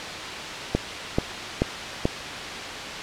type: click train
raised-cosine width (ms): 2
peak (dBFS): -6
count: 4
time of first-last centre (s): 0.75-2.054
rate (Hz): 2.3
effects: white hiss -31 dBFS RMS until 3.02 s + low-pass 4000 Hz 12 dB/octave